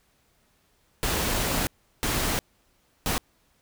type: noise bursts at uneven times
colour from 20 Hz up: pink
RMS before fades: -26 dBFS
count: 3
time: 1.03-1.67 / 2.03-2.39 / 3.06-3.18 s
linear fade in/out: 0 ms
effects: pink hiss -66 dBFS RMS until 3.61 s